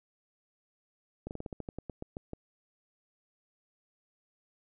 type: slowing click train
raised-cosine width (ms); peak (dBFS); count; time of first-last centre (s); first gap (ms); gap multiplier
2; -25; 13; 1.27-2.334; 39; 1.14
effects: none